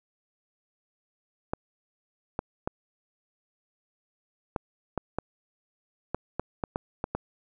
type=clicks; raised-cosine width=1 ms; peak=-14 dBFS; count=12; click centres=1.535 / 2.391 / 2.675 / 4.562 / 4.977 / 5.186 / 6.146 / 6.396 / 6.638 / 6.759 / 7.041 / 7.15 s; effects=none